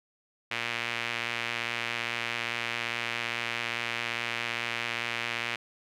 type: tone with band-pass filter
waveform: sawtooth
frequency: 117.6 Hz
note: A#2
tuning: 16 cents sharp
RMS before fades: -33 dBFS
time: 0.51-5.56 s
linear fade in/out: 5 ms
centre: 2400 Hz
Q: 2.2
effects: none